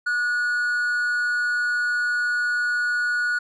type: tone with amplitude modulation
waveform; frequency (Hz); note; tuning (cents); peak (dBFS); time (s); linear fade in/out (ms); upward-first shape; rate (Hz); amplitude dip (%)
triangle; 1457; F#6; -27; -17; 0.06-3.39; 10; sine; 274; 35
effects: resampled to 24000 Hz